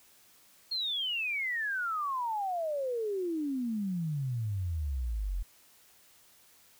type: exponential sweep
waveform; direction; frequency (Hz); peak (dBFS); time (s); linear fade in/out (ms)
sine; down; 4309 to 41.76; -30; 0.71-5.43; 10
effects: white hiss -61 dBFS RMS until 6.79 s